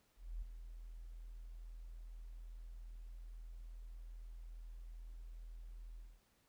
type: tone with ADSR envelope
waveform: sine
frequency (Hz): 41.2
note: E1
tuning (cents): 0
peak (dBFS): -39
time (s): 0.16-6.21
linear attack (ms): 260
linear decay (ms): 7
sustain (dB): -9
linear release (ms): 230
effects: pink hiss -75 dBFS RMS until 6.48 s